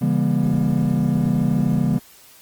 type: chord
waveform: triangle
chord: C# diminished seventh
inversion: none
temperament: just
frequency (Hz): 138.59 / 166.31 / 199.57 / 239.5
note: C#3 / E3 / G3 / Bb3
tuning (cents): 0 / +16 / +31 / +47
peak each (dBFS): -20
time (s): 0.01-1.99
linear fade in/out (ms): 10
effects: white hiss -48 dBFS RMS until 2.41 s + Opus 24 kbps